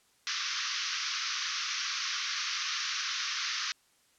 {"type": "band-pass noise", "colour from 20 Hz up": "white", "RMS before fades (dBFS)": -34, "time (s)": [0.27, 3.72], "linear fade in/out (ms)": 0, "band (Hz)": [1100, 6200], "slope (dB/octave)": 96, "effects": ["white hiss -67 dBFS RMS until 4.18 s", "low-pass 10000 Hz 12 dB/octave"]}